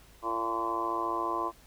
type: harmonic tone with a mistuned harmonic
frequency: 114.2 Hz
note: A#2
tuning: 35 cents flat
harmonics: 3 / 4 / 5 / 6 / 7 / 8 / 9 / 10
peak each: -36 / -42 / -42 / -39 / -43 / -42 / -31 / -38 dBFS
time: 0.22-1.52 s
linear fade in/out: 50 ms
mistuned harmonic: 5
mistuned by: +27 cents
effects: added 50 Hz sine -58 dBFS peak until 1.66 s + pink hiss -58 dBFS RMS until 1.66 s